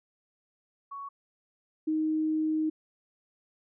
sine tone pair in turn, 1116 / 312.4 Hz, C#6 / D#4, +11 / +7 cents, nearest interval octave + minor seventh, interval 2204 cents, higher first, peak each -37 / -25 dBFS, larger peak second, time 0.91-1.09 / 1.87-2.7 s, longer second, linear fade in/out 10 ms, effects none

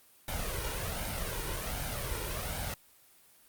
pink noise with flanger, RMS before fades -35 dBFS, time 0.28-2.74 s, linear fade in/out 2 ms, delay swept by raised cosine 1.3 to 2.12 ms, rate 1.3 Hz, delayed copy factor +0.7, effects white hiss -61 dBFS RMS until 3.48 s + Opus 32 kbps

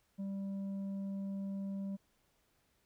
sine tone with tanh clipping, 196 Hz, G3, in tune, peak -38 dBFS, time 0.18-1.97 s, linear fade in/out 20 ms, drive 5 dB, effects pink hiss -75 dBFS RMS until 2.85 s

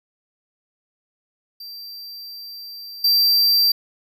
square tone with level steps, 4699 Hz, D8, in tune, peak -34 / -14 dBFS, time 1.6-3.72 s, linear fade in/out 5 ms, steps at 3.04 s, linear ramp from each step 5 ms, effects none

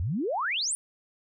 sine exponential sweep, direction up, 75.1 to 9956 Hz, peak -26 dBFS, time 0-0.75 s, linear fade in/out 0 ms, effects none

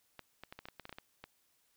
clicks, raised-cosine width 0.3 ms, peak -30 dBFS, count 12, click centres 0.193 / 0.436 / 0.525 / 0.59 / 0.655 / 0.686 / 0.797 / 0.854 / 0.894 / 0.927 / 0.985 / 1.24 s, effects white hiss -74 dBFS RMS until 1.76 s

